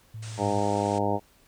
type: tone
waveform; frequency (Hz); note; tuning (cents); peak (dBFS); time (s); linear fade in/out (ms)
sine; 110; A2; 0; -35; 0.14-0.59; 5
type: low-pass noise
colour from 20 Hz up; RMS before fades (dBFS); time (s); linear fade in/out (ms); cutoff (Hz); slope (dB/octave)
white; -45; 0.22-0.99; 10; 9100; 96
type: harmonic tone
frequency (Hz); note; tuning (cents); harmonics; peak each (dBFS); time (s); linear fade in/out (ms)
102; G#2; -31; 1 / 2 / 3 / 4 / 5 / 6 / 7 / 8 / 9; -32 / -32 / -32 / -32 / -32 / -32 / -32 / -32 / -32; 0.37-1.2; 50
effects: pink hiss -60 dBFS RMS until 1.47 s